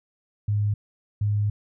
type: tone bursts at uneven times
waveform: sine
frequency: 103.83 Hz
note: G#2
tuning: in tune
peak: -20 dBFS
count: 2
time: 0.48-0.74 / 1.21-1.5 s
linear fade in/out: 5 ms
effects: none